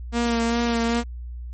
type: tone with vibrato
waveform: sawtooth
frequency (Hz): 233.8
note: A#3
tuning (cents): +5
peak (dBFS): -16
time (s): 0.12-1.04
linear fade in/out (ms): 50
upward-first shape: sine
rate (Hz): 2.5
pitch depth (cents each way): 23
effects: added 60 Hz sine -31 dBFS peak until 1.53 s + MP3 32 kbps